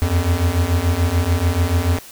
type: beating tone pair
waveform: square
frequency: 82.41 / 89.31 Hz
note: E2 / F2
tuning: 0 / +39 cents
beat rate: 6.9 Hz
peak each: -20 / -18 dBFS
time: 0.02-1.99 s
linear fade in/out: 0 ms
effects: white hiss -40 dBFS RMS until 2.11 s